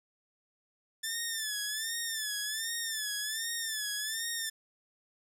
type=tone with vibrato; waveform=10% pulse; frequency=1760 Hz; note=A6; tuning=in tune; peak=-24 dBFS; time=1.03-4.5 s; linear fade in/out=10 ms; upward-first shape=sine; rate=1.3 Hz; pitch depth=94 cents each way; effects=none

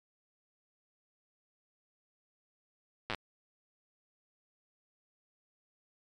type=slowing click train; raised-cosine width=0.3 ms; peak=-18 dBFS; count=6; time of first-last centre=3.1-3.147 s; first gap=8 ms; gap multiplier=1.08; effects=MP3 96 kbps

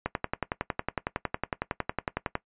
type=click train; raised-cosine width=0.5 ms; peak=-12 dBFS; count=26; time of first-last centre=0.06-2.354 s; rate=10.9 Hz; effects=noise-tail reverb RT60 0.1 s tail -18 dB re dry + resampled to 8000 Hz

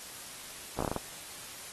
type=slowing click train; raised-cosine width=1 ms; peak=-18 dBFS; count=7; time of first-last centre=0.79-0.963 s; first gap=15 ms; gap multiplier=1.26; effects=white hiss -45 dBFS RMS until 1.72 s + AAC 32 kbps

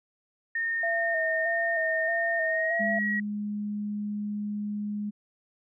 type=tone with pitch glide; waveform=sine; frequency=1831 to 1909.9 Hz; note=A#6 to A#6; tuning=-32 to +42 cents; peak=-26 dBFS; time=0.55-3.2 s; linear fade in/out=5 ms; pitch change=+74 cents; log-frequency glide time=2.42-2.82 s
type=tone with vibrato; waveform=sine; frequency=659.3 Hz; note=E5; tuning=in tune; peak=-28 dBFS; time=0.83-2.99 s; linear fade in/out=5 ms; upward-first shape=square; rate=1.6 Hz; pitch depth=37 cents each way
type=tone; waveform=sine; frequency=207.7 Hz; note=G#3; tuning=in tune; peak=-29 dBFS; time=2.79-5.11 s; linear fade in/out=20 ms
effects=none

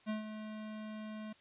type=tone with ADSR envelope; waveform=square; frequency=215.3 Hz; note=A3; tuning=37 cents flat; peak=-34 dBFS; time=0.06-1.33 s; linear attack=36 ms; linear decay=130 ms; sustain=-9 dB; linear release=7 ms; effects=white hiss -65 dBFS RMS until 1.4 s + resampled to 8000 Hz

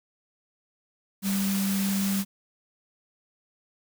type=tone in noise; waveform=sine; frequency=196 Hz; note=G3; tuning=in tune; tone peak=-24 dBFS; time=1.22-2.25 s; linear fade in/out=50 ms; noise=white; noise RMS=-33 dBFS; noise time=1.22-2.25 s; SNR=+6 dB; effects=none

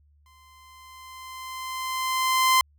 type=tone with exponential growth; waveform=sawtooth; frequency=1037 Hz; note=C6; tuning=16 cents flat; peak=-12 dBFS; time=0.26-2.61 s; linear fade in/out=1 ms; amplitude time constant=510 ms; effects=added 73 Hz sine -57 dBFS peak until 2.78 s

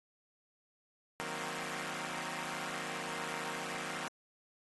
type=chord; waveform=5% pulse; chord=C half-diminished seventh; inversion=first; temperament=equal; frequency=155.56 / 185 / 233.1 / 261.6 Hz; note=Eb3 / Gb3 / Bb3 / C4; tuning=0 / 0 / 0 / 0 cents; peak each=-33 dBFS; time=1.2-4.08 s; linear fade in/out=0 ms; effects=AAC 32 kbps

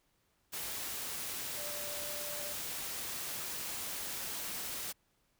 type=tone in noise; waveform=sine; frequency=587.3 Hz; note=D5; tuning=in tune; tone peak=-46 dBFS; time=1.56-2.54 s; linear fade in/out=20 ms; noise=white; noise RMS=-40 dBFS; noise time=0.52-4.93 s; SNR=-9 dB; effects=pink hiss -75 dBFS RMS until 5.39 s

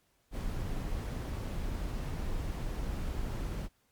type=noise; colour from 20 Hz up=brown; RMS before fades=-35 dBFS; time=0.31-3.69 s; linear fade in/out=50 ms; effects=pink hiss -72 dBFS RMS until 3.91 s + MP3 96 kbps

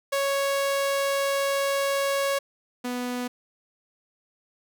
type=tone pair in turn; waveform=sawtooth; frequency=554.4 / 247 Hz; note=C#5 / B3; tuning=0 / 0 cents; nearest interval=octave + major second; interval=1400 cents; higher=first; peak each=-19 / -24 dBFS; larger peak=first; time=0.12-2.39 / 2.84-3.28 s; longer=first; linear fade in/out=10 ms; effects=none

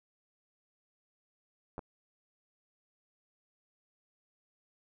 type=clicks; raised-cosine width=1 ms; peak=-27 dBFS; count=2; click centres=1.781 / 1.792 s; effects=none

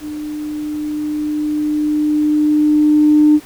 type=tone with level ramp; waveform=sine; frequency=301.1 Hz; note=D4; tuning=43 cents sharp; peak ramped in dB=-23 to -5 dBFS; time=0-3.4 s; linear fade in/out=50 ms; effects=tanh soft clip ceiling -1 dBFS + pink hiss -40 dBFS RMS until 3.45 s

